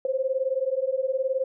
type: beating tone pair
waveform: sine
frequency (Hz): 517 / 536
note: C5 / C5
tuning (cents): -21 / +42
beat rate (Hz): 19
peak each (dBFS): -26 / -26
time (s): 0.05-1.44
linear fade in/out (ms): 2
effects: none